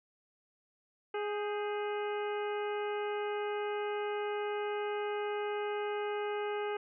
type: harmonic tone with a mistuned harmonic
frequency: 415.3 Hz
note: G#4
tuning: in tune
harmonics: 1 / 2 / 3 / 4 / 5 / 6 / 7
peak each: -34 / -40 / -44 / -46 / -48 / -50 / -51 dBFS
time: 1.14-6.77 s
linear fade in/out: 5 ms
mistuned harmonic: 4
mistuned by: -87 cents
effects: none